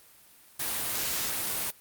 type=noise; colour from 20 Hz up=white; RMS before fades=-31 dBFS; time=0.59-1.71 s; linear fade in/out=10 ms; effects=white hiss -56 dBFS RMS until 1.8 s + Opus 32 kbps